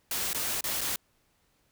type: noise with dropouts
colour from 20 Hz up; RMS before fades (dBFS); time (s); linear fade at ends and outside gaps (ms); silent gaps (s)
white; -31; 0.11-0.96; 2; 0.332-0.346 / 0.609-0.64 / 0.809-0.813
effects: pink hiss -70 dBFS RMS until 1.71 s